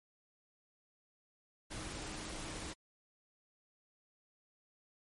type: tone in noise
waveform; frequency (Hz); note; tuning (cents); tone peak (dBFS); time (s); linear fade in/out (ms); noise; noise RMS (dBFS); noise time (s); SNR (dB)
sine; 311.1; D#4; 0; -52; 1.7-2.74; 20; pink; -44; 1.7-2.74; -11
effects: MP3 48 kbps